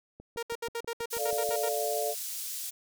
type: click train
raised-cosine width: 2 ms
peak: -33 dBFS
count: 9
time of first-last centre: 0.2-1.49 s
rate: 6.2 Hz
type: tone bursts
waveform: sawtooth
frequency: 466.2 Hz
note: A#4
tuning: in tune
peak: -28 dBFS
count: 11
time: 0.37-1.688 s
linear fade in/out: 5 ms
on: 58 ms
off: 68 ms
type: high-pass noise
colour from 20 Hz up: pink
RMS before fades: -37 dBFS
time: 1.1-2.71 s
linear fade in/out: 20 ms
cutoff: 6300 Hz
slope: 12 dB/octave
type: chord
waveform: sine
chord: D minor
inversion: second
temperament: equal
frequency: 440 / 587.3 / 698.5 Hz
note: A4 / D5 / F5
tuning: 0 / 0 / 0 cents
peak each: -33 dBFS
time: 1.17-2.15 s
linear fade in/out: 50 ms
effects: none